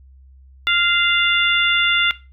harmonic tone with a mistuned harmonic, 698.5 Hz, F5, in tune, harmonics 2 / 3 / 4 / 5, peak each -20 / -20 / -20 / -20 dBFS, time 0.67-2.11 s, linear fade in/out 0 ms, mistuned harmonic 3, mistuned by -19 cents, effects noise-tail reverb RT60 0.3 s tail -18 dB re dry + added 66 Hz sine -43 dBFS peak until 2.32 s

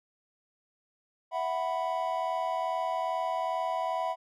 triangle chord, E suspended second, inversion none, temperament just, 659.3 / 741.7 / 988.9 Hz, E5 / F#5 / B5, 0 / +4 / +2 cents, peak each -31 dBFS, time 1.31-4.16 s, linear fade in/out 50 ms, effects none

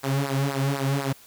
sawtooth tone with flanger, 137.7 Hz, C#3, 11 cents flat, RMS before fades -25 dBFS, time 0.03-1.13 s, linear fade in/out 10 ms, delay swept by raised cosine 0.3 to 3.2 ms, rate 4 Hz, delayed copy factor -0.95, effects white hiss -51 dBFS RMS until 1.26 s

